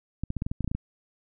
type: clicks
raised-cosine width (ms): 5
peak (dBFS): -17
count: 11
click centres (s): 0.236 / 0.304 / 0.367 / 0.421 / 0.465 / 0.515 / 0.607 / 0.645 / 0.677 / 0.715 / 0.75
effects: none